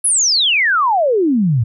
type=exponential sweep; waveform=sine; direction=down; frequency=11175 to 106.3 Hz; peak=-11 dBFS; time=0.04-1.64 s; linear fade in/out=10 ms; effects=none